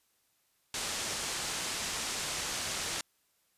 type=low-pass noise; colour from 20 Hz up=white; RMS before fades=-36 dBFS; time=0.74-3.01 s; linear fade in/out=2 ms; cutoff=8500 Hz; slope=24 dB/octave; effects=white hiss -73 dBFS RMS until 3.57 s + resampled to 32000 Hz